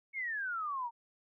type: exponential sweep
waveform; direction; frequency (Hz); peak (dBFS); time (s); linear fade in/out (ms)
sine; down; 2224 to 913; -34; 0.13-0.91; 50
effects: none